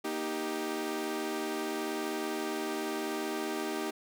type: chord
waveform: sawtooth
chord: Eb major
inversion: second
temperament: equal with one note detuned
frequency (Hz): 236.1 / 311.1 / 392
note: Bb3 / Eb4 / G4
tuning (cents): +22 / 0 / 0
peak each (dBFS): -37 / -32 / -32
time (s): 0.04-3.91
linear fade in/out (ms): 10
effects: none